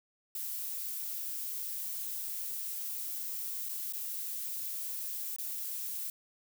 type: noise with dropouts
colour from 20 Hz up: violet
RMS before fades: -38 dBFS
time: 0.35-6.1 s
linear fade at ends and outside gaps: 2 ms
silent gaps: 3.688-3.692 / 3.925-3.934 / 5.363-5.385 s
effects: none